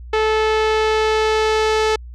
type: tone with low-pass filter sweep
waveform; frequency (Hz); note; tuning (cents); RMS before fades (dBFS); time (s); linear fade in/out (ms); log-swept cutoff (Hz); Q
sawtooth; 435.3; A4; -19; -17; 0.13-1.96; 5; 3200 to 5300; 0.94
effects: added 60 Hz sine -32 dBFS peak until 2.14 s